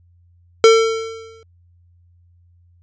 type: tone with exponential decay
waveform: square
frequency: 449.6 Hz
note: A4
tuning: 37 cents sharp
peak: -5 dBFS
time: 0.64-1.43 s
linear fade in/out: 1 ms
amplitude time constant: 170 ms
effects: added 87 Hz sine -50 dBFS peak until 2.82 s + resampled to 16000 Hz